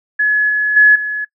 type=tone with level steps; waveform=sine; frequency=1699 Hz; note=G#6; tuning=39 cents sharp; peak=-10 / -12 / -4 / -17 dBFS; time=0.19-1.25 s; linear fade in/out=10 ms; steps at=0.49 / 0.76 / 0.95 s; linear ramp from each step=10 ms; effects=noise-tail reverb RT60 0.1 s tail -24 dB re dry